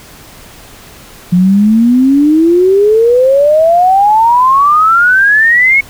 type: exponential sweep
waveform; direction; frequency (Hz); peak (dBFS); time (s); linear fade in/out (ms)
sine; up; 174.61 to 2217; -4; 1.32-5.81; 10
effects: pink hiss -35 dBFS RMS until 5.89 s